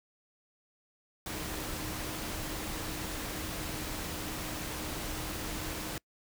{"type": "tone in noise", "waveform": "sine", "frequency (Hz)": 310, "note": "D#4", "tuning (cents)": -6, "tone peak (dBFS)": -45, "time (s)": [1.26, 5.98], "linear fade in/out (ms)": 2, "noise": "pink", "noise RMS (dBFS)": -38, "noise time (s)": [1.26, 5.98], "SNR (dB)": -10, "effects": ["noise-tail reverb RT60 0.1 s tail -25 dB re dry"]}